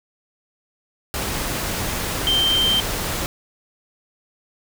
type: tone in noise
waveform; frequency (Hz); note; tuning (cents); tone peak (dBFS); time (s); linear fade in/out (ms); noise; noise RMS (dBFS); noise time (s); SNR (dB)
sine; 3136; G7; 0; -16; 2.27-2.8; 0; pink; -25; 1.14-3.26; +6
effects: none